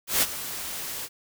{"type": "noise with ADSR envelope", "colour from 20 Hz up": "white", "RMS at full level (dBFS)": -20, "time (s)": [0.07, 1.09], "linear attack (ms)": 150, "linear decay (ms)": 35, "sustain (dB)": -14, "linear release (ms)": 49, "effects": []}